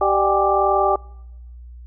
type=tone cluster; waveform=sine; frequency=389.6 / 599 / 775 / 816 / 1177 Hz; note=G4 / D5 / G5 / G#5 / D6; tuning=-11 / +34 / -20 / -31 / +3 cents; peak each=-21 dBFS; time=0.01-0.96 s; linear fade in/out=5 ms; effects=noise-tail reverb RT60 1.0 s tail -26 dB re dry + added 60 Hz sine -36 dBFS peak until 1.86 s